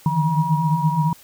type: tone cluster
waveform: sine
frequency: 150.5 / 156.7 / 165.4 / 959 Hz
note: D3 / D#3 / E3 / A#5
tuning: +43 / +13 / +6 / +49 cents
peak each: -22 dBFS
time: 0.06-1.13 s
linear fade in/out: 2 ms
effects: white hiss -48 dBFS RMS until 1.23 s